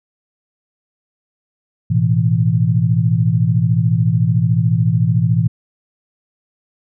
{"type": "chord", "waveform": "sine", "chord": "A suspended second", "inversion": "none", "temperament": "just", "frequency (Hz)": [110, 123.75, 165], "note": ["A2", "B2", "E3"], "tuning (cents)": [0, 4, 2], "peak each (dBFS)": -16, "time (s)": [1.9, 5.48], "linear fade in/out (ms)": 10, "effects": []}